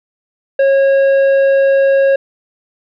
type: tone with tanh clipping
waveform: sine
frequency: 546 Hz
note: C#5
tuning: 26 cents flat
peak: -9 dBFS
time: 0.59-2.16 s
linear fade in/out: 5 ms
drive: 8 dB
effects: none